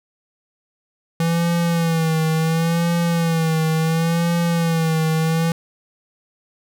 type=tone with vibrato; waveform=square; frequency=164.81 Hz; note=E3; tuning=in tune; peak=-17 dBFS; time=1.2-5.52 s; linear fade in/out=2 ms; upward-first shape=sine; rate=0.71 Hz; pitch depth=60 cents each way; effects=none